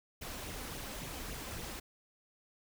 pink noise with flanger, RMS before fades -43 dBFS, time 0.21-1.8 s, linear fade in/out 10 ms, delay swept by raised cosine 0.3 to 4 ms, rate 3.6 Hz, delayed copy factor +0.55, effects none

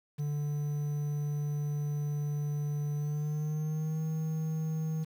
triangle tone with pitch glide, 146.83 to 158.28 Hz, D3 to D#3, 0 to +30 cents, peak -28 dBFS, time 0.18-5.05 s, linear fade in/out 20 ms, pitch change +130 cents, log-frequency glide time 2.95-4.03 s, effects 9-bit

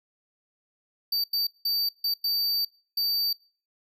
square tone bursts at uneven times, 4623 Hz, D8, 28 cents flat, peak -24 dBFS, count 6, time 1.12-1.24 / 1.33-1.47 / 1.65-1.89 / 2.04-2.14 / 2.24-2.65 / 2.97-3.33 s, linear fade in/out 5 ms, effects noise-tail reverb RT60 0.4 s tail -24 dB re dry

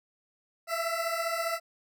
20% pulse beating tone pair, 659.3 / 674.3 Hz, E5 / E5, 0 / +39 cents, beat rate 15 Hz, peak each -27 dBFS, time 0.67-1.6 s, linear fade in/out 50 ms, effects none

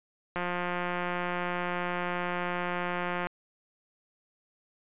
click train, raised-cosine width 0.5 ms, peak -17 dBFS, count 516, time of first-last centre 0.36-3.27 s, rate 177 Hz, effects resampled to 8000 Hz

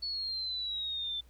sine exponential sweep, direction down, 4435 to 3520 Hz, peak -33 dBFS, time 0.02-1.21 s, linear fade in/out 10 ms, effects added 60 Hz sine -56 dBFS peak until 1.29 s + pink hiss -67 dBFS RMS until 1.29 s

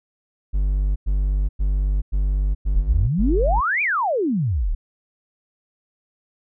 triangle tone bursts, 49 Hz, G1, in tune, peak -15 dBFS, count 6, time 0.53-3.61 s, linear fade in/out 20 ms, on 430 ms, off 100 ms
sine exponential two-way sweep, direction up then down, 31.44 to 2489 to 31.44 Hz, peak -18 dBFS, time 2.74-4.75 s, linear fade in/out 10 ms, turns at 3.82 s
effects none

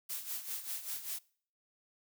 blue noise with tremolo, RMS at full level -38 dBFS, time 0.09-1.19 s, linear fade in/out 10 ms, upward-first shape sine, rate 5.1 Hz, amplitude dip 70%, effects noise-tail reverb RT60 0.5 s tail -23 dB re dry

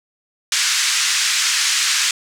white band-pass noise, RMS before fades -18 dBFS, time 0.52-2.11 s, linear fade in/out 2 ms, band 1400 to 7400 Hz, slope 24 dB/octave, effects none

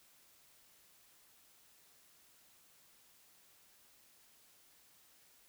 silence, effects white hiss -66 dBFS RMS until 5.48 s

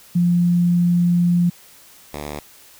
sine / 5% pulse tone pair in turn, 174.61 / 73.97 Hz, F3 / D2, 0 / +13 cents, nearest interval octave + minor third, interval 1487 cents, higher first, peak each -13 / -17 dBFS, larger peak first, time 0.15-1.5 / 2.13-2.4 s, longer first, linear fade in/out 10 ms, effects white hiss -47 dBFS RMS until 2.79 s

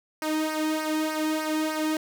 sawtooth tone with flanger, 311.1 Hz, D#4, in tune, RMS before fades -27 dBFS, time 0.22-1.97 s, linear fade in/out 2 ms, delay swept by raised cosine 0.27 to 1.47 ms, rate 3.3 Hz, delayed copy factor -0.7, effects none

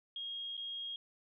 sine tone with dropouts, 3261 Hz, G#7, 32 cents flat, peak -39 dBFS, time 0.16-0.96 s, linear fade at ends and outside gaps 2 ms, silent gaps 0.569-0.576 s, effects none

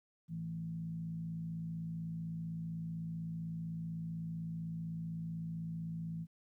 sine tone with frequency modulation, 164.81 Hz, E3, in tune, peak -38 dBFS, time 0.28-6.27 s, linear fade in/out 50 ms, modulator 55.8 Hz, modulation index 0.48, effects 13-bit

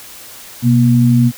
sine tone pair together, 125.9 / 237.7 Hz, B2 / A#3, +34 / +34 cents, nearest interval major seventh, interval 1100 cents, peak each -10 dBFS, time 0.62-1.32 s, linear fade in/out 50 ms, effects white hiss -35 dBFS RMS until 1.37 s

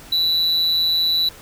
triangle tone with amplitude modulation, 3950 Hz, B7, in tune, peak -12 dBFS, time 0.12-1.29 s, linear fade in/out 5 ms, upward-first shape sine, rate 165 Hz, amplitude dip 50%, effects pink hiss -42 dBFS RMS until 1.41 s

